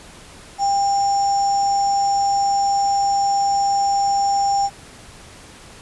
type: tone with sample-and-hold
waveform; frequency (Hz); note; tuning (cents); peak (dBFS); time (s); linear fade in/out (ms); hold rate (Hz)
sine; 798; G5; +31; -15; 0.58-4.7; 50; 6300
effects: pink hiss -42 dBFS RMS until 5.81 s + resampled to 24000 Hz